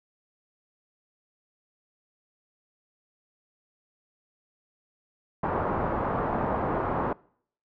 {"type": "low-pass noise", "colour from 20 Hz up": "white", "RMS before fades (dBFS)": -28, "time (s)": [5.43, 7.13], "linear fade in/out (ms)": 5, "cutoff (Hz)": 1100, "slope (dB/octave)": 24, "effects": ["noise-tail reverb RT60 0.6 s tail -24 dB re dry"]}